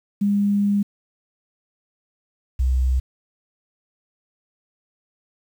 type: tone pair in turn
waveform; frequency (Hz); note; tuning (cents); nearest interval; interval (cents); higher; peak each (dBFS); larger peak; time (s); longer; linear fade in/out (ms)
sine; 202.7 / 63.98; G#3 / C2; -42 / -38; octave + minor sixth; 1996; first; -16; neither; 0.21-0.83 / 2.59-3; first; 10
effects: 8-bit